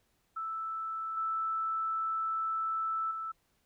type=tone with level steps; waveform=sine; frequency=1318.5 Hz; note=E6; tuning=in tune; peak=-34 / -30 / -35 dBFS; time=0.36-3.32 s; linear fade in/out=10 ms; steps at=1.17 / 3.11 s; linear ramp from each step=2 ms; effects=pink hiss -74 dBFS RMS until 3.65 s